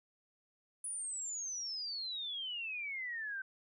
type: exponential sweep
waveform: sine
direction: down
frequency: 9956 to 1528 Hz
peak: -38 dBFS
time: 0.84-3.42 s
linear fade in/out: 5 ms
effects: none